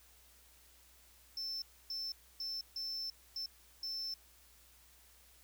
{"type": "tone bursts at uneven times", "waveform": "triangle", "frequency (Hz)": 5320, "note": "E8", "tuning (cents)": 15, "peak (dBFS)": -37, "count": 6, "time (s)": [[1.37, 1.62], [1.9, 2.12], [2.4, 2.61], [2.76, 3.1], [3.36, 3.46], [3.83, 4.14]], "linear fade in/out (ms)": 2, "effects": ["added 60 Hz sine -67 dBFS peak until 5.43 s", "white hiss -64 dBFS RMS until 5.43 s"]}